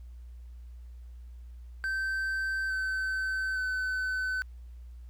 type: tone with pitch steps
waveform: triangle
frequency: 1551 / 1533.2 / 1515.6 Hz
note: G6 / G6 / F#6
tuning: -19 / -39 / +41 cents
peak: -27 dBFS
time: 1.84-4.42 s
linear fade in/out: 0 ms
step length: 860 ms
effects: added 60 Hz sine -43 dBFS peak until 5.09 s + pink hiss -71 dBFS RMS until 5.09 s